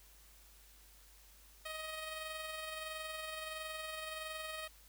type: tone with amplitude modulation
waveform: 10% pulse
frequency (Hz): 628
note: D#5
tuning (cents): +16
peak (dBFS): -32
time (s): 1.65-4.68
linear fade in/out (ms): 10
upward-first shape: sine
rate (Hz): 21.5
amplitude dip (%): 35
effects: added 50 Hz sine -62 dBFS peak until 4.88 s + white hiss -63 dBFS RMS until 4.88 s